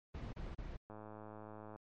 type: noise bursts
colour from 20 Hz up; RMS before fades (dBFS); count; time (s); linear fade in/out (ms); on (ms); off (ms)
brown; -45; 3; 0.14-0.77; 10; 190; 30
type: click train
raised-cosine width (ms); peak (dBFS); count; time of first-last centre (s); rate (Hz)
1; -37; 93; 0.9-1.76; 107
effects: low-pass 4000 Hz 12 dB/octave + MP3 48 kbps